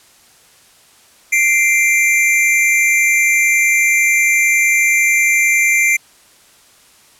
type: tone pair together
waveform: square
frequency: 2088 / 2357 Hz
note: C7 / D7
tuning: -4 / +6 cents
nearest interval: major second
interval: 210 cents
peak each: -14 dBFS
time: 1.32-5.97 s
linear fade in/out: 10 ms
effects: white hiss -48 dBFS RMS until 7.19 s + low-pass 11000 Hz 12 dB/octave